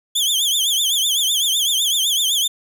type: tone with vibrato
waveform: sawtooth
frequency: 3322 Hz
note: G#7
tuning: in tune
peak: -13 dBFS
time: 0.15-2.48 s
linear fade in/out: 10 ms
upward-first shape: triangle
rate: 7.9 Hz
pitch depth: 170 cents each way
effects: none